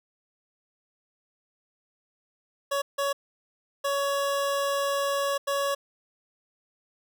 25% pulse tone bursts at uneven times, 560 Hz, C#5, 18 cents sharp, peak -21 dBFS, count 4, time 2.71-2.82 / 2.98-3.13 / 3.84-5.38 / 5.47-5.75 s, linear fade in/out 10 ms, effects none

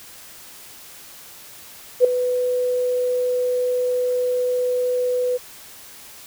sine tone with ADSR envelope, 497.7 Hz, B4, 13 cents sharp, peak -6 dBFS, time 2-5.38 s, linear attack 46 ms, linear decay 4 ms, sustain -12 dB, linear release 21 ms, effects white hiss -42 dBFS RMS until 6.26 s

